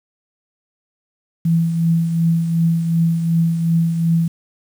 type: tone with tremolo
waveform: sine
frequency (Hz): 166.1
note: E3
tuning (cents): +13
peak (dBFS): -11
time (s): 1.45-4.28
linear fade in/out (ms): 5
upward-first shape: triangle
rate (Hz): 2.7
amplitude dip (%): 55
effects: 7-bit